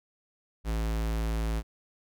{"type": "tone", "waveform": "square", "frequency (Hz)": 55.1, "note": "A1", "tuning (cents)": 3, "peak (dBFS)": -28, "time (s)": [0.64, 1.63], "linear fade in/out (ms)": 50, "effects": []}